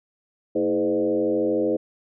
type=tone with frequency modulation; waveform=sine; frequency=415.3 Hz; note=G#4; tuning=in tune; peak=-19 dBFS; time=0.55-1.77 s; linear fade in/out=10 ms; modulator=93.2 Hz; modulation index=1.6; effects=none